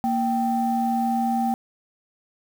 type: tone pair together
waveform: sine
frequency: 233.3 / 781 Hz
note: A#3 / G5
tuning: +2 / -7 cents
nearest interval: octave + major sixth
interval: 2091 cents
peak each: -22 dBFS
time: 0.04-1.54 s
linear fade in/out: 0 ms
effects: tanh soft clip ceiling -13 dBFS + 7-bit